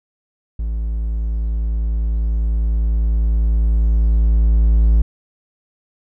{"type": "tone with level ramp", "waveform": "triangle", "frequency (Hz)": 55, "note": "A1", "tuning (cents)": 0, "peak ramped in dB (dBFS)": [-17, -7], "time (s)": [0.59, 5.02], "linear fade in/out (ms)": 5, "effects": []}